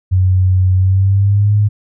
sine tone with pitch glide, 92.8 to 104.16 Hz, F#2 to G#2, +6 to +6 cents, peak -8 dBFS, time 0.11-1.69 s, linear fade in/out 20 ms, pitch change +200 cents, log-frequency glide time 0.75-1.54 s, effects none

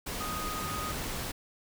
sine tone in noise, 1244.5 Hz, D#6, in tune, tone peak -36 dBFS, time 0.2-0.92 s, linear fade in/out 10 ms, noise pink, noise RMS -36 dBFS, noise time 0.06-1.32 s, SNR -3 dB, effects none

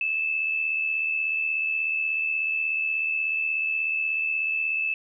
sine tone with amplitude modulation, 2621 Hz, E7, 11 cents flat, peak -21 dBFS, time 0.01-4.94 s, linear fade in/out 2 ms, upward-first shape sine, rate 76.5 Hz, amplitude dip 50%, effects none

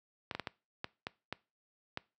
clicks, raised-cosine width 0.3 ms, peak -20 dBFS, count 8, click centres 0.312 / 0.35 / 0.397 / 0.472 / 0.844 / 1.069 / 1.326 / 1.974 s, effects noise-tail reverb RT60 0.3 s tail -22 dB re dry + high-pass 80 Hz 12 dB/octave

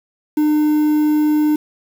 triangle tone with quantisation, 302.5 Hz, D#4, 49 cents flat, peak -10 dBFS, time 0.37-1.56 s, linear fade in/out 5 ms, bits 6, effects none

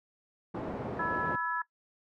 pink band-pass noise, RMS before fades -37 dBFS, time 0.54-1.36 s, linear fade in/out 10 ms, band 160 to 790 Hz, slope 12 dB/octave
clicks, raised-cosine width 2 ms, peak -29 dBFS, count 2, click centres 0.684 / 0.736 s
sine chord, E major, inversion second, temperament equal with one note detuned, 987.8 / 1318.5 / 1695.1 Hz, B5 / E6 / G#6, 0 / 0 / +35 cents, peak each -35 / -35 / -33 dBFS, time 0.99-1.62 s, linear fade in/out 5 ms
effects noise-tail reverb RT60 0.1 s tail -19 dB re dry

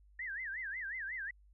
sine tone with vibrato, 1800 Hz, A6, 39 cents sharp, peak -38 dBFS, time 0.19-1.31 s, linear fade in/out 5 ms, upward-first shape sine, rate 5.5 Hz, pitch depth 250 cents each way, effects added 50 Hz sine -60 dBFS peak until 1.53 s

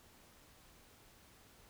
silence, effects pink hiss -63 dBFS RMS until 1.69 s

